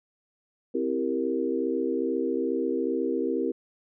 sine chord, C dominant seventh, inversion none, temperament equal, 261.6 / 329.6 / 392 / 466.2 Hz, C4 / E4 / G4 / Bb4, 0 / 0 / 0 / 0 cents, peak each -30 dBFS, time 0.74-3.52 s, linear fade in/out 10 ms, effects none

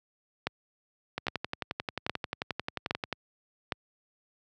two click trains, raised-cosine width 0.3 ms, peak -15 / -12 dBFS, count 23 / 5, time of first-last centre 1.18-3.127 / 0.47-3.722 s, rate 11.3 / 1.23 Hz, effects high-pass 80 Hz 12 dB/octave

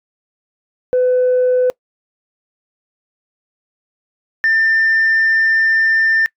sine tone pair in turn, 503 / 1792.5 Hz, B4 / A6, +32 / +32 cents, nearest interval octave + minor seventh, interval 2200 cents, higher second, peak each -9 dBFS, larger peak neither, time 0.93-1.7 / 4.44-6.26 s, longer second, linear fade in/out 0 ms, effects noise-tail reverb RT60 0.1 s tail -25 dB re dry + tanh soft clip ceiling -8 dBFS

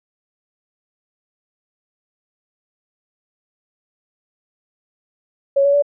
sine tone with pitch steps, 554.4 / 564.7 / 575.3 Hz, C#5 / C#5 / D5, 0 / +32 / -36 cents, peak -11 dBFS, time 5.56-5.824 s, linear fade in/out 10 ms, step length 88 ms, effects none

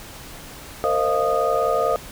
sine tone cluster, 460.8 / 526 / 621 / 692 / 1237 Hz, A#4 / C5 / D#5 / F5 / D#6, -20 / +9 / -3 / -16 / -10 cents, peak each -24 dBFS, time 0.84-1.96 s, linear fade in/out 0 ms, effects pink hiss -39 dBFS RMS until 2.11 s

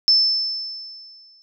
sine tone with exponential decay, 5280 Hz, E8, 2 cents sharp, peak -10 dBFS, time 0.08-1.42 s, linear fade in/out 0 ms, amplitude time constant 290 ms, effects none

